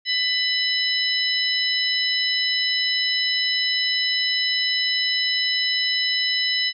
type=harmonic tone with a mistuned harmonic; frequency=996 Hz; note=B5; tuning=14 cents sharp; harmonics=2 / 3 / 4 / 5; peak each=-25 / -25 / -25 / -25 dBFS; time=0.05-6.73 s; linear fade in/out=50 ms; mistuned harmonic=5; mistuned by=+74 cents; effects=none